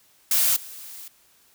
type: noise with level steps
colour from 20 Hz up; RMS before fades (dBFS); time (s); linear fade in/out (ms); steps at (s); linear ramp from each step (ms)
blue; -20 / -40; 0.31-1.08; 2; 0.56; 5
effects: white hiss -59 dBFS RMS until 1.54 s